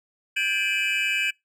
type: tone cluster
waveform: triangle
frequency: 1575 / 1705 / 2357 / 2553 / 2946 Hz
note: G6 / G#6 / D7 / D#7 / F#7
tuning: +8 / +45 / +6 / +44 / -8 cents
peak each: -29 / -33 / -25 / -25 / -28 dBFS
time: 0.36-1.31 s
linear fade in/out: 10 ms
effects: noise-tail reverb RT60 0.2 s tail -26 dB re dry